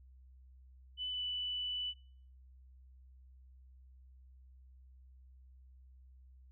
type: tone with pitch glide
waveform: sine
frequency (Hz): 2998 to 2979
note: F#7 to F#7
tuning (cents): +22 to +11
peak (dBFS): -36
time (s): 0.97-1.94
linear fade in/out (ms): 50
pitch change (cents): -11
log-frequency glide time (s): 1.11-1.23
effects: noise-tail reverb RT60 0.5 s tail -21 dB re dry + added 64 Hz sine -56 dBFS peak until 6.51 s